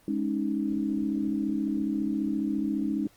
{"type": "chord", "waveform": "sine", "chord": "Ab suspended fourth", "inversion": "none", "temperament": "just", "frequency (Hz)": [207.7, 276.9, 311.5], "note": ["Ab3", "Db4", "Eb4"], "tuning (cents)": [0, -2, 2], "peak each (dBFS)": -30, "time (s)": [0.08, 3.07], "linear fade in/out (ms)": 2, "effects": ["pink hiss -60 dBFS RMS until 3.16 s", "Opus 24 kbps"]}